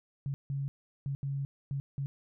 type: tone bursts at uneven times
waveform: sine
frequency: 138.59 Hz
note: C#3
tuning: in tune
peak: -31 dBFS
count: 6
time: 0.26-0.34 / 0.5-0.68 / 1.06-1.15 / 1.23-1.45 / 1.71-1.8 / 1.98-2.06 s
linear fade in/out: 0 ms
effects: none